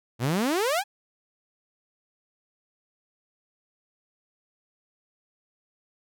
sawtooth exponential sweep, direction up, 110 to 859 Hz, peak -19 dBFS, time 0.19-0.84 s, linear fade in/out 50 ms, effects none

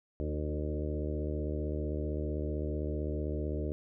harmonic tone with a mistuned harmonic, 75.6 Hz, D#2, 49 cents flat, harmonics 1 / 2 / 3 / 4 / 5 / 6 / 7 / 8, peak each -34 / -41 / -44 / -40 / -41 / -43 / -45 / -45 dBFS, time 0.2-3.72 s, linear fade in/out 0 ms, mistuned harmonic 5, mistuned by -21 cents, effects none

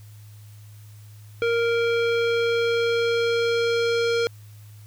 square tone with low-pass filter sweep, 466.1 Hz, A#4, in tune, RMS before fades -22 dBFS, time 1.42-4.27 s, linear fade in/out 0 ms, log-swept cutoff 2700 to 4600 Hz, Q 1.5, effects added 105 Hz sine -42 dBFS peak until 4.86 s + white hiss -56 dBFS RMS until 4.86 s

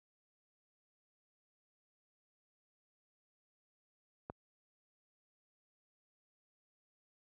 click, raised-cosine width 1 ms, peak -28 dBFS, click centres 4.299 s, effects high-pass 60 Hz 12 dB/octave

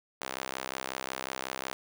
sawtooth tone with high-pass filter, 65.5 Hz, C2, 2 cents sharp, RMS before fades -38 dBFS, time 0.21-1.73 s, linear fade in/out 0 ms, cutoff 630 Hz, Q 0.64, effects none

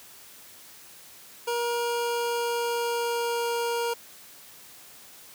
25% pulse tone with pitch glide, 474.1 to 470.3 Hz, A#4 to A#4, +29 to +15 cents, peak -22 dBFS, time 1.47-3.94 s, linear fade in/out 10 ms, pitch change -14 cents, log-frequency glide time 1.71-3.5 s, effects white hiss -49 dBFS RMS until 5.34 s + high-pass 80 Hz 12 dB/octave

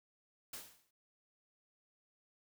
white noise with exponential decay, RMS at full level -43 dBFS, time 0.53-0.91 s, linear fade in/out 5 ms, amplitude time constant 81 ms, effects none

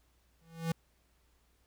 square tone with exponential growth, 164.81 Hz, E3, in tune, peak -28 dBFS, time 0.41-0.72 s, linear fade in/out 5 ms, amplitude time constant 66 ms, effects added 60 Hz sine -70 dBFS peak until 1.66 s + pink hiss -73 dBFS RMS until 1.66 s

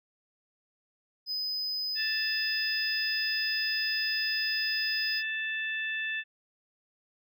triangle tone, 5020 Hz, D#8, 15 cents sharp, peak -29 dBFS, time 1.26-5.23 s, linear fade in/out 50 ms
harmonic tone, 880 Hz, A5, in tune, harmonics 2 / 3 / 4, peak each -32 / -35 / -41 dBFS, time 1.95-6.24 s, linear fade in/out 50 ms
effects none

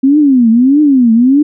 sine tone with vibrato, 260.1 Hz, C4, 10 cents flat, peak -4 dBFS, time 0.03-1.43 s, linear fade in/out 10 ms, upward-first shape triangle, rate 1.6 Hz, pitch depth 290 cents each way, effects none

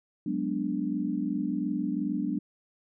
sine chord, G# half-diminished seventh, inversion third, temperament equal, 185 / 207.7 / 246.9 / 293.7 Hz, F#3 / G#3 / B3 / D4, 0 / 0 / 0 / 0 cents, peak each -34 / -33 / -33 / -31 dBFS, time 0.26-2.39 s, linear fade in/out 5 ms, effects none

